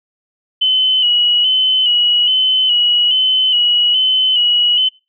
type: tone with vibrato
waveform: sine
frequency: 2980 Hz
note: F#7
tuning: 12 cents sharp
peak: -10 dBFS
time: 0.61-4.89 s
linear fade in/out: 10 ms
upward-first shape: square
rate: 1.2 Hz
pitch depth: 37 cents each way
effects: noise-tail reverb RT60 0.3 s tail -23 dB re dry